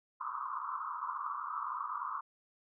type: band-pass noise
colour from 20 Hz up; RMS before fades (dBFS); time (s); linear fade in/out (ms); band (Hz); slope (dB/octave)
white; -39; 0.2-2.21; 10; 980 to 1300; 96
effects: none